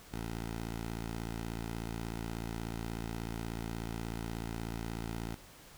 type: tone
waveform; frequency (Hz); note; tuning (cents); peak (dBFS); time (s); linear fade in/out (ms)
10% pulse; 56.5; A1; +47; -29; 0.12-5.35; 10
effects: pink hiss -55 dBFS RMS until 5.77 s

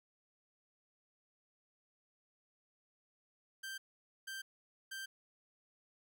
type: tone bursts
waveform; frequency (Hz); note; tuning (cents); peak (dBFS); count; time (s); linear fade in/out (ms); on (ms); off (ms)
sawtooth; 1569; G6; +1; -39; 3; 3.63-5.06; 10; 150; 490
effects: none

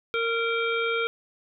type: harmonic tone with a mistuned harmonic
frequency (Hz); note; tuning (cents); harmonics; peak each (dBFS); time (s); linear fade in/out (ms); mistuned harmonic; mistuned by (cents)
460.6; A#4; -21; 1 / 3 / 5 / 7 / 8; -27 / -28 / -30 / -35 / -41; 0.14-1.07; 0; 5; +22
effects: none

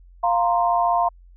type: chord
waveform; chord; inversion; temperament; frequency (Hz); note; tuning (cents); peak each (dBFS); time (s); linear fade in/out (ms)
sine; F suspended fourth; none; equal; 698.5 / 932.3 / 1046.5; F5 / Bb5 / C6; 0 / 0 / 0; -19 / -22 / -23; 0.23-1.09; 10
effects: added 44 Hz sine -45 dBFS peak until 1.36 s

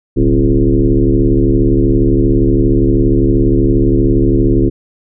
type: tone with frequency modulation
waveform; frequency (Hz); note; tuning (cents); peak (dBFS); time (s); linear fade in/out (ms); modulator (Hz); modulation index
sine; 190.1; F#3; +47; -7; 0.16-4.7; 20; 72.6; 2.8
effects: none

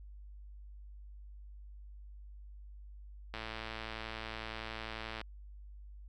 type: click train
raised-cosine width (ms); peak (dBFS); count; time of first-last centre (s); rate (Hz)
0.3; -25; 209; 3.34-5.214; 111
effects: added 50 Hz sine -48 dBFS peak until 6.08 s

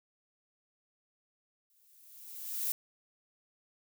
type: noise with exponential growth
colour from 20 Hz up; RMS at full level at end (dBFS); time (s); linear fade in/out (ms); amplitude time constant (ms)
violet; -31; 1.7-2.72; 1; 220
effects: none

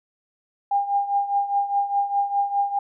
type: tone with tremolo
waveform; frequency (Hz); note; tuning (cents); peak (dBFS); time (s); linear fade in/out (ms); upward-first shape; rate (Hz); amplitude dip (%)
sine; 804; G5; +44; -16; 0.71-2.79; 5; triangle; 4.9; 80
effects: none

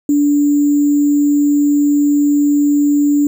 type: tone with sample-and-hold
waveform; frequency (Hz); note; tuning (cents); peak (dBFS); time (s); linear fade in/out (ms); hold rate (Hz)
sine; 290; D4; -22; -9; 0.09-3.27; 2; 7350
effects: none

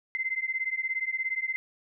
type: beating tone pair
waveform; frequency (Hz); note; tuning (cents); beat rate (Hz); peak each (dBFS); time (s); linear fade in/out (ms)
sine; 2063 / 2080; C7 / C7; -25 / -11; 17; -31; 0.15-1.56; 0
effects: none

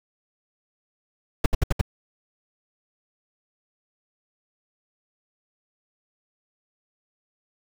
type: noise bursts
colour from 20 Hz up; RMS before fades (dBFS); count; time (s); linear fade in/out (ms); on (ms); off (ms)
brown; -17; 5; 1.44-1.813; 5; 21; 67
effects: none

